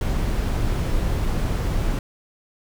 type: noise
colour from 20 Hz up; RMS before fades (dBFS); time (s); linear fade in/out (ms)
brown; -22; 0.01-1.99; 2
effects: none